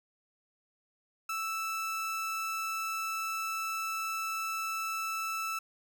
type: tone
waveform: 30% pulse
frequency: 1318.5 Hz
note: E6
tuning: in tune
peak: -30 dBFS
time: 1.29-5.59 s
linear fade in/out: 5 ms
effects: none